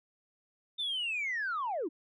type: linear sweep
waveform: sine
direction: down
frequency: 3619 to 269.6 Hz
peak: -30 dBFS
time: 0.78-1.89 s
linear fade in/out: 20 ms
effects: tanh soft clip ceiling -28 dBFS